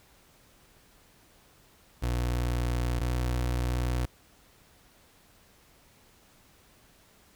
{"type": "tone pair in turn", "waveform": "30% pulse", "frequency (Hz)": [60.4, 61.21], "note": ["B1", "B1"], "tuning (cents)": [-38, -15], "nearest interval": "unison", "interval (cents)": 23, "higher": "second", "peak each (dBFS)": -24, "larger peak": "neither", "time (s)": [[2.02, 3], [3, 4.06]], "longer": "second", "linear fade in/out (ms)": 10, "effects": ["pink hiss -60 dBFS RMS until 7.35 s"]}